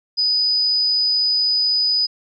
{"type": "tone", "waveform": "sine", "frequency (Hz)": 4978, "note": "D#8", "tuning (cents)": 0, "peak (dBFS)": -15, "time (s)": [0.17, 2.07], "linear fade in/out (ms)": 20, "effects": []}